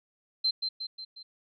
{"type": "tone with echo", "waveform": "sine", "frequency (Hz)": 4115, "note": "C8", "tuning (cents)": -30, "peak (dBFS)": -23, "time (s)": [0.44, 0.51], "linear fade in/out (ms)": 10, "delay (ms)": 180, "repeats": 4, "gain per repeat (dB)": -5, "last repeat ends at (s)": 1.23, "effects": []}